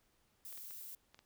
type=noise; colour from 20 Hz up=violet; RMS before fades=-49 dBFS; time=0.45-0.95 s; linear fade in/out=2 ms
type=clicks; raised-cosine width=0.2 ms; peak=-39 dBFS; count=5; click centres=0.527 / 0.576 / 0.708 / 1.145 / 1.191 s
effects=pink hiss -75 dBFS RMS until 1.25 s